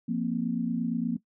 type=chord; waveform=sine; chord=F suspended fourth; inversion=none; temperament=equal; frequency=174.61 / 233.1 / 261.6 Hz; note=F3 / Bb3 / C4; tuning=0 / 0 / 0 cents; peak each=-32 / -28 / -33 dBFS; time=0.08-1.17 s; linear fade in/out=10 ms; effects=noise-tail reverb RT60 0.1 s tail -18 dB re dry